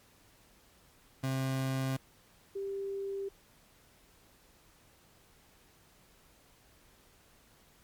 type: tone pair in turn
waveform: 30% pulse / sine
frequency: 132.7 / 393.8 Hz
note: C3 / G4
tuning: +25 / +8 cents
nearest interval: octave + perfect fifth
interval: 1883 cents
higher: second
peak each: -28 / -34 dBFS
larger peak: first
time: 1.23-1.97 / 2.55-3.29 s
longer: neither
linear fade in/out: 10 ms
effects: pink hiss -63 dBFS RMS until 7.83 s + MP3 96 kbps